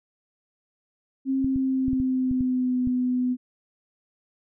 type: tone with pitch glide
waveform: sine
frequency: 267.1 to 250.7 Hz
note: C4 to B3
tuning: +36 to +26 cents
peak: -21 dBFS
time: 1.25-3.37 s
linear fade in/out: 50 ms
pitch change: -110 cents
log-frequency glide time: 1.4-2.83 s
type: clicks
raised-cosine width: 5 ms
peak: -20 dBFS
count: 8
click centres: 1.445 / 1.56 / 1.882 / 1.932 / 2.001 / 2.312 / 2.408 / 2.873 s
effects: none